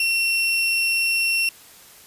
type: tone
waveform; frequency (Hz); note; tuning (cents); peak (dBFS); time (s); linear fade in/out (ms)
35% pulse; 2721; F7; -46; -17; 0-1.49; 2
effects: white hiss -47 dBFS RMS until 2.06 s + resampled to 32000 Hz